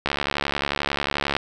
click train, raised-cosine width 0.3 ms, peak -6 dBFS, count 94, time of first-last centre 0.06-1.366 s, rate 71.2 Hz, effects none

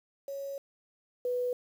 sine tone pair in turn, 554.4 / 493.9 Hz, C#5 / B4, 0 / 0 cents, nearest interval major second, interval 200 cents, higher first, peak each -35 / -28 dBFS, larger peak second, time 0.28-0.58 / 1.25-1.53 s, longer first, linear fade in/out 2 ms, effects 9-bit

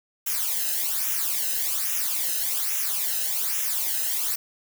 blue noise with flanger, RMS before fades -26 dBFS, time 0.26-4.36 s, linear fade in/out 10 ms, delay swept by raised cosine 0.22 to 0.89 ms, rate 1.2 Hz, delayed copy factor -0.75, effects none

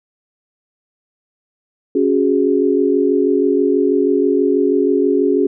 sine chord, C# suspended fourth, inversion none, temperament just, 277.2 / 369.6 / 415.8 Hz, C#4 / F#4 / G#4, 0 / -2 / +2 cents, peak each -16 dBFS, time 1.95-5.47 s, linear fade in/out 5 ms, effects none

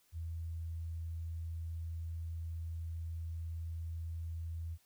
sine tone, 82.41 Hz, E2, in tune, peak -38 dBFS, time 0.12-4.78 s, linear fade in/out 50 ms, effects white hiss -71 dBFS RMS until 4.85 s

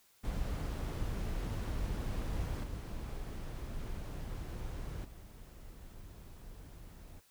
brown noise with level steps, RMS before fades -36 / -41 / -51 dBFS, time 0.23-7.21 s, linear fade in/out 20 ms, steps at 2.63 / 5.04 s, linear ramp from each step 10 ms, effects white hiss -67 dBFS RMS until 7.3 s

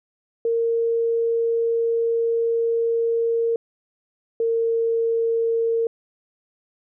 sine tone pair in turn, 461.3 / 458.1 Hz, A#4 / A#4, -18 / -30 cents, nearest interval unison, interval 12 cents, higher first, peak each -18 dBFS, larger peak neither, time 0.45-3.56 / 4.4-5.87 s, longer first, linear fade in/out 2 ms, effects none

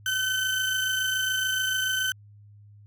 35% pulse tone pair together, 1524 / 3075 Hz, G6 / G7, -49 / -34 cents, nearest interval octave, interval 1215 cents, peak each -24 / -28 dBFS, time 0.06-2.12 s, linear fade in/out 2 ms, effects added 103 Hz sine -48 dBFS peak until 2.86 s

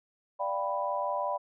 sine chord, G dominant seventh, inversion second, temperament equal, 587.3 / 698.5 / 784 / 987.8 Hz, D5 / F5 / G5 / B5, 0 / 0 / 0 / 0 cents, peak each -33 / -37 / -36 / -32 dBFS, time 0.39-1.38 s, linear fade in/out 20 ms, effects none

